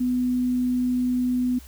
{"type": "tone", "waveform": "sine", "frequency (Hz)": 249.4, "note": "B3", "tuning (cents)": 17, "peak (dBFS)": -20, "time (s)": [0, 1.59], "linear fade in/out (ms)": 10, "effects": ["added 64 Hz sine -43 dBFS peak until 1.67 s", "white hiss -50 dBFS RMS until 1.67 s"]}